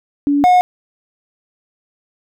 sine / triangle tone pair in turn, 286.1 / 724.7 Hz, D4 / F#5, -45 / -36 cents, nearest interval octave + major third, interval 1609 cents, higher second, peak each -11 / -5 dBFS, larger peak second, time 0.27-0.44 / 0.44-0.61 s, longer neither, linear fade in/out 0 ms, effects none

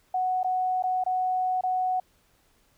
sine tone with dropouts, 740 Hz, F#5, in tune, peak -23 dBFS, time 0.14-2 s, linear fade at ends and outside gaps 5 ms, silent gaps 0.432-0.444 / 0.825-0.837 / 1.039-1.062 / 1.61-1.635 s, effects pink hiss -65 dBFS RMS until 2.77 s

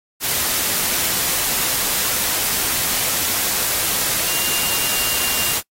sine tone in noise, 2794 Hz, F7, in tune, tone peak -27 dBFS, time 4.26-5.58 s, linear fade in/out 50 ms, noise white, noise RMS -20 dBFS, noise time 0.2-5.62 s, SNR -10 dB, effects noise-tail reverb RT60 0.1 s tail -24 dB re dry + AAC 48 kbps

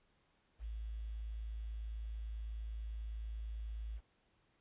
sine tone with quantisation, 54.6 Hz, A1, 13 cents flat, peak -40 dBFS, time 0.59-4.01 s, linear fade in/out 50 ms, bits 11, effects pink hiss -75 dBFS RMS until 4.6 s + resampled to 8000 Hz

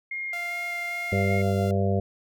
sine tone with vibrato, 2122 Hz, C7, 24 cents sharp, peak -29 dBFS, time 0.11-1.42 s, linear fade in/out 5 ms, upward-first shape square, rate 2.5 Hz, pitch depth 9 cents each way
sawtooth tone, 693 Hz, F5, 14 cents flat, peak -32 dBFS, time 0.33-1.71 s, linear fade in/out 2 ms
harmonic tone, 98 Hz, G2, in tune, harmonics 1 / 2 / 4 / 5 / 6 / 7, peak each -24 / -27 / -30 / -31 / -32 / -32 dBFS, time 1.12-2 s, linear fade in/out 5 ms
effects none

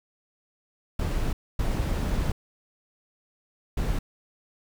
brown noise bursts at uneven times, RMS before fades -26 dBFS, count 3, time 0.99-1.33 / 1.59-2.32 / 3.77-3.99 s, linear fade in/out 5 ms, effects none

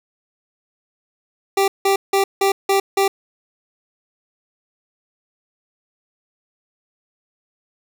25% pulse tone bursts, 392 Hz, G4, in tune, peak -10 dBFS, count 6, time 1.57-3.08 s, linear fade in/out 5 ms, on 110 ms, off 170 ms, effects none

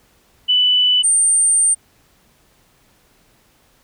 sine tone pair in turn, 2985 / 8817 Hz, F#7 / C#9, +15 / -10 cents, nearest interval octave + perfect fifth, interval 1875 cents, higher second, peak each -11 dBFS, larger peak neither, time 0.48-1.03 / 1.03-1.75 s, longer second, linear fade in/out 20 ms, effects pink hiss -56 dBFS RMS until 3.83 s

